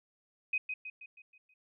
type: tone with echo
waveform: sine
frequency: 2514 Hz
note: D#7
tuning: 17 cents sharp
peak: -28 dBFS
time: 0.53-0.58 s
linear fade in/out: 5 ms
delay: 160 ms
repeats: 6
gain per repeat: -6 dB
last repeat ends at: 1.54 s
effects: none